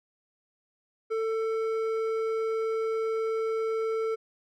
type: tone with hard clipping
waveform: sine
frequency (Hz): 445.4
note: A4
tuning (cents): +21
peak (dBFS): -28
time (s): 1.1-4.16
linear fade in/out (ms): 20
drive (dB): 8
effects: none